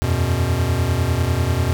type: chord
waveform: square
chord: E suspended second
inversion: none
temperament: equal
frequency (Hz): 82.41 / 92.5 / 123.47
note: E2 / F#2 / B2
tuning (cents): 0 / 0 / 0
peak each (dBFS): -22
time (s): 0.02-1.73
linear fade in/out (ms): 0
effects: none